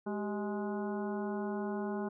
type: harmonic tone with a mistuned harmonic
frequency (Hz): 208.8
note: G#3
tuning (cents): +10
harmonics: 1 / 2 / 3 / 4 / 5 / 6 / 7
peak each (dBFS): -36 / -38 / -45 / -44 / -48 / -54 / -50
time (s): 0.06-2.09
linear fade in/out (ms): 10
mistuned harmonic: 2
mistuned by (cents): -100
effects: none